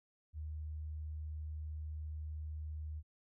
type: tone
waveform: sine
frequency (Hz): 76.9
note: D#2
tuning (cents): -20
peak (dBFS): -40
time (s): 0.33-3.03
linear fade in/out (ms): 50
effects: none